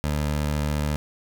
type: tone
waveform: 20% pulse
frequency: 74.3 Hz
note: D2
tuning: 21 cents sharp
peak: -18 dBFS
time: 0.04-0.96 s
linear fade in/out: 0 ms
effects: none